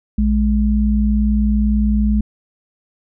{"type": "tone pair together", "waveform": "sine", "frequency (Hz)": [58.93, 210], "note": ["A#1", "G#3"], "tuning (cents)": [19, 19], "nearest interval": "octave + minor seventh", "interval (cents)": 2200, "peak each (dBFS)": -15, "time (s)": [0.18, 2.21], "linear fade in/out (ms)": 5, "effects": []}